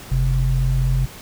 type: tone pair together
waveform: sine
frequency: 46.28 / 130.81 Hz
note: F#1 / C3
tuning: +1 / 0 cents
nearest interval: octave + tritone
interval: 1799 cents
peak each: -18 dBFS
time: 0.11-1.06 s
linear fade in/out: 10 ms
effects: pink hiss -39 dBFS RMS until 1.21 s